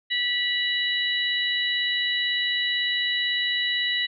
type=harmonic tone; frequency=978 Hz; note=B5; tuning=17 cents flat; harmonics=2 / 3 / 4; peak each=-26 / -28 / -26 dBFS; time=0.1-4.07 s; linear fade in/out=20 ms; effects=none